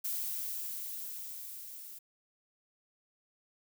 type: noise with level ramp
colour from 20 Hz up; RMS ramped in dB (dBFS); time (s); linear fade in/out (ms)
violet; -35 to -48; 0.04-1.99; 10
effects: none